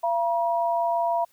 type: tone pair together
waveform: sine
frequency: 682.1 / 956 Hz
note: F5 / A#5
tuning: -41 / +43 cents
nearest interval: tritone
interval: 584 cents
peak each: -23 / -25 dBFS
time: 0.03-1.25 s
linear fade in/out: 10 ms
effects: white hiss -63 dBFS RMS until 1.32 s